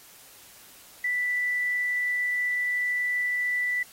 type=tone; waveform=sine; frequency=1975.5 Hz; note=B6; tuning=in tune; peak=-24 dBFS; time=1.04-3.83 s; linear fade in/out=5 ms; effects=white hiss -51 dBFS RMS until 3.92 s + AAC 48 kbps